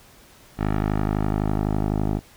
10% pulse tone with low-pass filter sweep, 51.91 Hz, G#1, in tune, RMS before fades -23 dBFS, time 0.57-2.21 s, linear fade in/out 50 ms, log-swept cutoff 1800 to 670 Hz, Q 0.9, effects pink hiss -51 dBFS RMS until 2.36 s

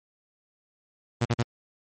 sawtooth tone bursts, 118.6 Hz, A#2, 30 cents sharp, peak -17 dBFS, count 3, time 1.21-1.43 s, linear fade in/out 10 ms, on 44 ms, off 44 ms, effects MP3 32 kbps

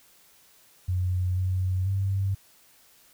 sine tone with pitch steps, 91.1 / 92.7 / 97.3 Hz, F#2 / F#2 / G2, -26 / +4 / -12 cents, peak -23 dBFS, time 0.88-2.35 s, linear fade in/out 10 ms, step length 490 ms, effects white hiss -58 dBFS RMS until 3.13 s

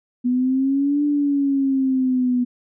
sine exponential two-way sweep, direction up then down, 245 to 293.7 to 245 Hz, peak -16 dBFS, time 0.24-2.45 s, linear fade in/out 20 ms, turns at 1.04 s, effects none

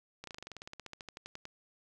slowing click train, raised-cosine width 0.2 ms, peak -27 dBFS, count 21, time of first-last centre 0.24-1.454 s, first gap 33 ms, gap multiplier 1.06, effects none

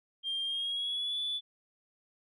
sine tone with pitch glide, 3194 to 3463 Hz, G7 to A7, +32 to -28 cents, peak -30 dBFS, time 0.23-1.41 s, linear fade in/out 50 ms, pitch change +140 cents, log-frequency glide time 0.44-1.19 s, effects tanh soft clip ceiling -28 dBFS

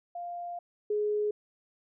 sine tone pair in turn, 698.5 / 419.1 Hz, F5 / G#4, 0 / +16 cents, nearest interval major sixth, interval 884 cents, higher first, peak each -35 / -26 dBFS, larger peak second, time 0.15-0.59 / 0.9-1.31 s, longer first, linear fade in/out 5 ms, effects none

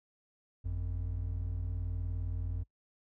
triangle tone pair together, 50.29 / 89.6 Hz, G1 / F2, +45 / +45 cents, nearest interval minor seventh, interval 1000 cents, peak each -34 / -33 dBFS, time 0.64-2.64 s, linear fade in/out 20 ms, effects noise-tail reverb RT60 0.1 s tail -22 dB re dry + tanh soft clip ceiling -23 dBFS

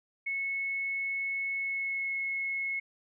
sine tone with pitch glide, 2197 to 2181 Hz, C#7 to C#7, -16 to -29 cents, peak -30 dBFS, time 0.26-2.8 s, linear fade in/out 10 ms, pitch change -13 cents, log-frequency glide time 1.57-2.13 s, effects none

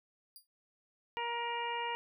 10% pulse tone with exponential decay, 4800 Hz, D8, 37 cents sharp, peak -40 dBFS, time 0.36-0.47 s, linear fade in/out 1 ms, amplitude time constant 23 ms
harmonic tone, 471.9 Hz, A#4, 21 cents sharp, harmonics 1 / 2 / 3 / 4 / 5 / 6, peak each -43 / -36 / -50 / -44 / -44 / -43 dBFS, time 1.17-1.95 s, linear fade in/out 0 ms
effects none

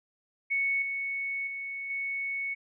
sine tone with level steps, 2215 Hz, C#7, 2 cents flat, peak -25 / -30 / -34 / -30 dBFS, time 0.5-2.55 s, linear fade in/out 20 ms, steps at 0.82 / 1.47 / 1.9 s, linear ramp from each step 2 ms, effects none

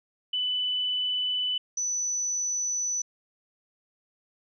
sine tone pair in turn, 2992 / 5973 Hz, F#7 / F#8, +19 / +15 cents, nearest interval octave, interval 1196 cents, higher second, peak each -25 / -26 dBFS, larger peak first, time 0.33-1.58 / 1.77-3.02 s, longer neither, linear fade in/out 5 ms, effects none

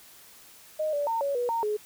sine tone with pitch steps, 619 / 579 / 911 / 561 / 486.2 / 920 / 421.7 Hz, D#5 / D5 / A#5 / C#5 / B4 / A#5 / G#4, -9 / -25 / -40 / +21 / -27 / -23 / +26 cents, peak -25 dBFS, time 0.79-1.77 s, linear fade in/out 10 ms, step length 140 ms, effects white hiss -52 dBFS RMS until 1.85 s

